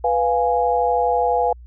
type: chord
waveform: sine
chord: F diminished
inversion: second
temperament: equal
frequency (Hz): 493.9 / 698.5 / 830.6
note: Cb5 / F5 / Ab5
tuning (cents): 0 / 0 / 0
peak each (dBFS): -20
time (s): 0.04-1.53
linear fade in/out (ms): 5
effects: added 60 Hz sine -38 dBFS peak until 1.66 s